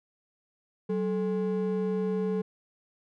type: ring-modulated tone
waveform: triangle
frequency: 311.1 Hz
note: D#4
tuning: in tune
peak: -21 dBFS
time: 0.89-2.42 s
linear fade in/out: 10 ms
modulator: 123 Hz
effects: none